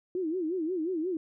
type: tone with vibrato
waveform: sine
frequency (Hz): 341.6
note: F4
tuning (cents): -38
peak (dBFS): -28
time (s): 0.15-1.17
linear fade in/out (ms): 2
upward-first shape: sine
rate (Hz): 5.6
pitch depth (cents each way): 180
effects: none